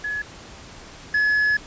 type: tone pair in turn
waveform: sine / triangle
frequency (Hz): 1696 / 1702.3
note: G#6 / G#6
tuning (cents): +36 / +42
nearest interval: unison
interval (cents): 6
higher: second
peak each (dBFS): -24 / -15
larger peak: second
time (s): 0.04-0.22 / 1.14-1.57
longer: second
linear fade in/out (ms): 5
effects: pink hiss -42 dBFS RMS until 1.66 s + resampled to 16000 Hz